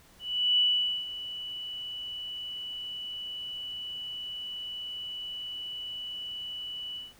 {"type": "tone with ADSR envelope", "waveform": "sine", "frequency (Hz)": 2960, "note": "F#7", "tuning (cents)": 0, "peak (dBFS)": -20, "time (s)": [0.19, 7.14], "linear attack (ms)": 390, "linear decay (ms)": 470, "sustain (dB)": -15, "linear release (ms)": 180, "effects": ["pink hiss -58 dBFS RMS until 7.19 s"]}